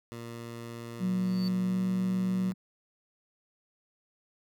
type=tone; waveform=15% pulse; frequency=117.1 Hz; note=A#2; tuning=8 cents sharp; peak=-33 dBFS; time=0.12-2.52 s; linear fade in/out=0 ms
type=tone with pitch glide; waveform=sine; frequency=185 to 186.61 Hz; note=F#3 to F#3; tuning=0 to +15 cents; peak=-26 dBFS; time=0.99-2.54 s; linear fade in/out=50 ms; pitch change=+15 cents; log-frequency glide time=1.65-1.78 s
type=tone with exponential growth; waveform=triangle; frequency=4500 Hz; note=C#8; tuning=25 cents sharp; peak=-36 dBFS; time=1.09-1.48 s; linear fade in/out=0 ms; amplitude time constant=83 ms
effects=none